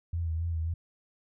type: tone with vibrato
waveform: sine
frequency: 82.6 Hz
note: E2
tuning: 4 cents sharp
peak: -28 dBFS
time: 0.13-0.74 s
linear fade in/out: 5 ms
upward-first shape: sine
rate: 3.7 Hz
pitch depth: 49 cents each way
effects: none